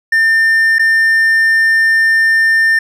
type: tone with dropouts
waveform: triangle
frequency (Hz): 1800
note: A6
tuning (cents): +39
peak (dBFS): -6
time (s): 0.12-2.79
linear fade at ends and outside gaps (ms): 5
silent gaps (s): 0.785-0.793
effects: none